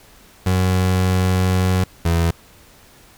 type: tone pair in turn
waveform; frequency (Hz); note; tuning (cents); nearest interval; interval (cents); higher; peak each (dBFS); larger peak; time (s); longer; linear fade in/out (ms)
30% pulse; 92.5 / 84.02; F#2 / E2; 0 / +34; major second; 166; first; -12; neither; 0.46-1.84 / 2.05-2.31; first; 5
effects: pink hiss -48 dBFS RMS until 3.17 s